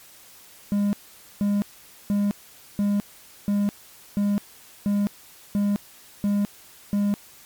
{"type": "tone bursts", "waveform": "triangle", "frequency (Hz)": 203.4, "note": "G#3", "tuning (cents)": -36, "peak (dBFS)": -17, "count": 10, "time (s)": [0.72, 7.14], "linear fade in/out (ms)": 0, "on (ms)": 210, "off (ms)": 480, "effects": ["white hiss -49 dBFS RMS until 7.45 s", "MP3 96 kbps"]}